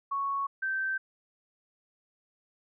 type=tone pair in turn; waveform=sine; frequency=1108.7 / 1554.4 Hz; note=C#6 / G6; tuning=0 / -15 cents; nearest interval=tritone; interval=585 cents; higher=second; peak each=-28 dBFS; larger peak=neither; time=0.11-0.47 / 0.62-0.98 s; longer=neither; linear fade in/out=10 ms; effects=none